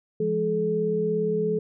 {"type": "tone cluster", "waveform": "sine", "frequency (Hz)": [169.8, 207.1, 429.7], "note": ["F3", "G#3", "A4"], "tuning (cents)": [-48, -5, -41], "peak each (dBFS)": [-29, -31, -23], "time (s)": [0.2, 1.59], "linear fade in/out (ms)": 5, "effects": []}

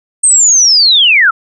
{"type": "linear sweep", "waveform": "sine", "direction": "down", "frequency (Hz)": [8520, 1270], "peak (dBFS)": -4, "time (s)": [0.23, 1.31], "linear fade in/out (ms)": 10, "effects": []}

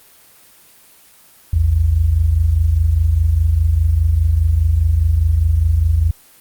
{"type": "tone pair together", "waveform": "sine", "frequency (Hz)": [57.49, 82.41], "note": ["A#1", "E2"], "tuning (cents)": [-23, 0], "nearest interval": "tritone", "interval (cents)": 623, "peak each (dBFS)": [-17, -12], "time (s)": [1.53, 6.11], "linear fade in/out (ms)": 5, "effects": ["white hiss -47 dBFS RMS until 6.4 s", "Opus 24 kbps"]}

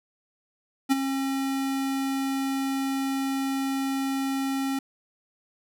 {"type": "tone with ADSR envelope", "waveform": "square", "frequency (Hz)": 270, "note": "C#4", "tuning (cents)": -45, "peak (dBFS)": -17, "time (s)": [0.89, 4.79], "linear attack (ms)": 28, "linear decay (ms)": 22, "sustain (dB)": -9, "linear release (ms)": 4, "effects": []}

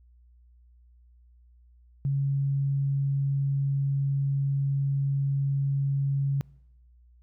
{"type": "tone", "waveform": "sine", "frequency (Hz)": 138.59, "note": "C#3", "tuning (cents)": 0, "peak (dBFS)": -23, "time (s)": [2.05, 6.41], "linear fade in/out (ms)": 0, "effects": ["noise-tail reverb RT60 0.9 s tail -25 dB re dry", "added 60 Hz sine -54 dBFS peak until 7.22 s"]}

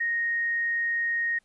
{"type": "tone", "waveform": "sine", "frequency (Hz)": 1864.7, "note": "A#6", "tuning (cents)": 0, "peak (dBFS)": -24, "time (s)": [0, 1.39], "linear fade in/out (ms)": 10, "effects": ["pink hiss -69 dBFS RMS until 1.44 s", "resampled to 24000 Hz"]}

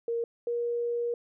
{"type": "tone pair in turn", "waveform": "sine", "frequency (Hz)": [466.2, 474.6], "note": ["A#4", "A#4"], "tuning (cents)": [0, 31], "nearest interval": "unison", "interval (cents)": 31, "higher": "second", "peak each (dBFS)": -27, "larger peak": "neither", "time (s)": [[0.08, 0.24], [0.47, 1.14]], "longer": "second", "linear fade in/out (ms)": 2, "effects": []}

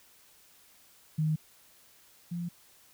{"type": "tone pair in turn", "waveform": "sine", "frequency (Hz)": [155.56, 172.9], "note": ["D#3", "F3"], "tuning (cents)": [0, -17], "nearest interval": "major second", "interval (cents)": 183, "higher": "second", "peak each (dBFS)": [-25, -32], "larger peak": "first", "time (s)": [[1.18, 1.36], [2.31, 2.49]], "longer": "neither", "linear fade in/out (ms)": 10, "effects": ["white hiss -60 dBFS RMS until 2.93 s"]}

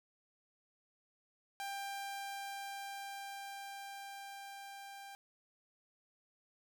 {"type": "tone with level ramp", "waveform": "sawtooth", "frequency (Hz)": 793, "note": "G5", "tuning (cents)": 20, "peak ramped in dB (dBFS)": [-36, -45], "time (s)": [1.6, 5.15], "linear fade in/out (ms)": 0, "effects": []}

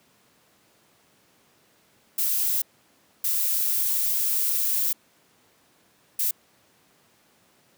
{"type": "noise bursts at uneven times", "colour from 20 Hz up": "violet", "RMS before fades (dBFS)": -24, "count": 3, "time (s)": [[2.18, 2.62], [3.24, 4.93], [6.19, 6.31]], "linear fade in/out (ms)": 5, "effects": ["pink hiss -61 dBFS RMS until 7.77 s", "high-pass 150 Hz 12 dB/octave"]}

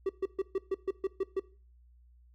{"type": "tone bursts", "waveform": "triangle", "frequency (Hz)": 384.4, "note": "G4", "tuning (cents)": -34, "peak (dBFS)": -25, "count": 9, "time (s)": [0.06, 1.397], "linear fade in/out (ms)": 5, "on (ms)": 33, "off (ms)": 130, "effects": ["noise-tail reverb RT60 0.4 s tail -20 dB re dry", "added 60 Hz sine -57 dBFS peak until 2.34 s"]}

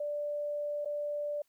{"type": "tone with dropouts", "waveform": "sine", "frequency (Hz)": 587.3, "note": "D5", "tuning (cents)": 0, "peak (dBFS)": -32, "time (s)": [0, 1.42], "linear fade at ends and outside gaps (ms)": 5, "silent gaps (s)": [0.848, 0.856], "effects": ["white hiss -75 dBFS RMS until 1.48 s"]}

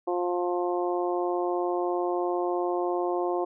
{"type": "harmonic tone", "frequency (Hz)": 177, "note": "F3", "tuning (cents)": 23, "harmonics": [2, 3, 4, 5, 6], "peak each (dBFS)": [-27, -33, -31, -36, -37], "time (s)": [0.07, 3.45], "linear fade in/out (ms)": 10, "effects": []}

